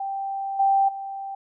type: tone with level steps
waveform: sine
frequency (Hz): 784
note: G5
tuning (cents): 0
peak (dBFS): -26 / -16 / -30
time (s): 0-1.35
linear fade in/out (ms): 5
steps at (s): 0.59 / 0.88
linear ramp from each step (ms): 10
effects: none